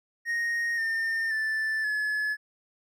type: tone with pitch steps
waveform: triangle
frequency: 1864.7 / 1811.6 / 1760 / 1709.9 Hz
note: A#6 / A#6 / A6 / A6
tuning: 0 / -50 / 0 / -50 cents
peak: -24 dBFS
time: 0.25-2.37 s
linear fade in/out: 50 ms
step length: 530 ms
effects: none